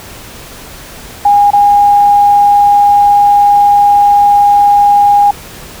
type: tone with dropouts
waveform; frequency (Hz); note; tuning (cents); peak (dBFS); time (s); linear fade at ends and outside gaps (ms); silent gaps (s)
sine; 816; G#5; -31; -3; 1.25-5.31; 5; 1.506-1.532
effects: pink hiss -30 dBFS RMS until 5.8 s